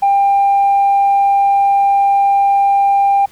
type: tone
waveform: sine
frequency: 796 Hz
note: G5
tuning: 26 cents sharp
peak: -7 dBFS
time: 0.02-3.26 s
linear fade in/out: 10 ms
effects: tanh soft clip ceiling -6 dBFS + pink hiss -46 dBFS RMS until 3.31 s